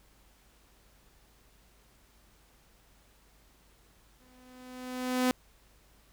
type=tone with exponential growth; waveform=sawtooth; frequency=253 Hz; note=B3; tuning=42 cents sharp; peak=-19 dBFS; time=4.2-5.31 s; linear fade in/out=0 ms; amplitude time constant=240 ms; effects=added 50 Hz sine -64 dBFS peak until 6.12 s + pink hiss -64 dBFS RMS until 6.12 s